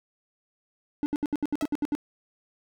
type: tone bursts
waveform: triangle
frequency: 292.6 Hz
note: D4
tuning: 6 cents flat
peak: -21 dBFS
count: 10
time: 1.03-1.951 s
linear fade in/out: 0 ms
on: 30 ms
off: 69 ms
type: tone with exponential decay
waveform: sawtooth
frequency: 650 Hz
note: E5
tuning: 24 cents flat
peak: -25 dBFS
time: 1.61-1.68 s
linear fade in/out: 1 ms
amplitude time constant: 15 ms
effects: none